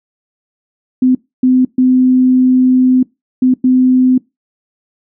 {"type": "tone bursts at uneven times", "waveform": "sine", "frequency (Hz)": 255.4, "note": "C4", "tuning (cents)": -42, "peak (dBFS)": -6, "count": 5, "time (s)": [[1.02, 1.15], [1.43, 1.65], [1.78, 3.03], [3.42, 3.54], [3.64, 4.18]], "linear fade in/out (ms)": 5, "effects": ["noise-tail reverb RT60 0.2 s tail -22 dB re dry"]}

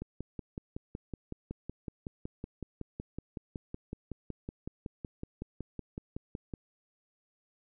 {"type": "click train", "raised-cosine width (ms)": 3, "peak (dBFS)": -25, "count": 36, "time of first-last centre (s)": [0.02, 6.538], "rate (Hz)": 5.37, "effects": []}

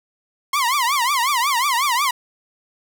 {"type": "tone with vibrato", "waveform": "sawtooth", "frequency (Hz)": 1046.5, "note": "C6", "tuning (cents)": 0, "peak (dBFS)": -13, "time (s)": [0.53, 2.11], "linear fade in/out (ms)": 5, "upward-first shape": "triangle", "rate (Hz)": 5.5, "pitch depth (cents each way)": 250, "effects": ["9-bit"]}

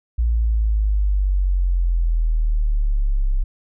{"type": "exponential sweep", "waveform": "sine", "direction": "down", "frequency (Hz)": [58.27, 32.7], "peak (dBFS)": -15, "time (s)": [0.18, 3.44], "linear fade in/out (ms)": 10, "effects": []}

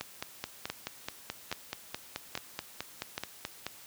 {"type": "two click trains", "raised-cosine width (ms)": 0.2, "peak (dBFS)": [-16, -17], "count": [4, 18], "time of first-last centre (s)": [[0.7, 3.179], [0.01, 3.666]], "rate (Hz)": [1.21, 4.65], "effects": ["white hiss -52 dBFS RMS until 3.86 s", "high-pass 60 Hz 12 dB/octave"]}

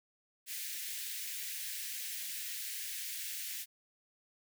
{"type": "high-pass noise", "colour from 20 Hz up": "white", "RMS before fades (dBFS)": -41, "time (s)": [0.46, 3.66], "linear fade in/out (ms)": 50, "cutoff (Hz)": 1700, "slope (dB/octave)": 48, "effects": []}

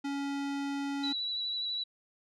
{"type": "tone", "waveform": "square", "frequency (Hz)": 280.2, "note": "C#4", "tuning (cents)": 19, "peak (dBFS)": -33, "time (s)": [0.04, 1.13], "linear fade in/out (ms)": 10}
{"type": "tone with vibrato", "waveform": "sine", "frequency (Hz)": 3930, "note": "B7", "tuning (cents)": -9, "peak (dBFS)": -31, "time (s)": [1.03, 1.84], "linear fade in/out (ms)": 10, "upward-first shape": "sine", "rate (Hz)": 12, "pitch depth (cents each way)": 18}
{"effects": ["low-pass 6000 Hz 12 dB/octave"]}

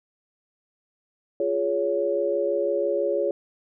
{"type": "chord", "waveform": "sine", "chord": "Db major", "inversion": "first", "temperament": "equal with one note detuned", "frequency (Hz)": [349.2, 415.3, 560.8], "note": ["F4", "Ab4", "Db5"], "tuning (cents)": [0, 0, 20], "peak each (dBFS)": [-28, -26, -24], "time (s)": [1.4, 3.31], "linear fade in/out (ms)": 2, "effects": []}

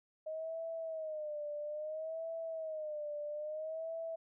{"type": "tone with vibrato", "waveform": "sine", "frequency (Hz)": 623, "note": "D#5", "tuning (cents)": 2, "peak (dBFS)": -38, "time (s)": [0.26, 4.16], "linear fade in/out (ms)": 10, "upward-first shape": "sine", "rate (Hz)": 0.6, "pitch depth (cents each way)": 93, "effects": []}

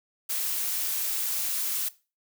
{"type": "noise", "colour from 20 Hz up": "blue", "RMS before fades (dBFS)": -29, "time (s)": [0.29, 1.89], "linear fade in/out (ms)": 10, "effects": ["noise-tail reverb RT60 0.3 s tail -18 dB re dry"]}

